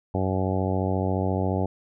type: harmonic tone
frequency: 94.3 Hz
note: F#2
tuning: 33 cents sharp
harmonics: 1 / 2 / 3 / 4 / 5 / 6 / 7 / 8 / 9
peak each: -26 / -29 / -31 / -32 / -33 / -34 / -34 / -35 / -36 dBFS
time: 0.14-1.66 s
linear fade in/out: 5 ms
effects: none